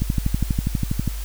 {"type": "click train", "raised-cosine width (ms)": 5, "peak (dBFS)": -8, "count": 14, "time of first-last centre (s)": [0.02, 1.077], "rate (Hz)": 12.3, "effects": ["added 50 Hz sine -26 dBFS peak until 1.24 s", "white hiss -39 dBFS RMS until 1.24 s"]}